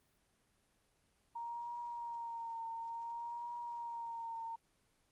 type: tone with vibrato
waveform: sine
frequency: 932.3 Hz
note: A#5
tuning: in tune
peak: -40 dBFS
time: 1.35-4.56 s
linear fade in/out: 10 ms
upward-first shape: triangle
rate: 0.57 Hz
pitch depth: 40 cents each way
effects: pink hiss -75 dBFS RMS until 5.11 s + Opus 24 kbps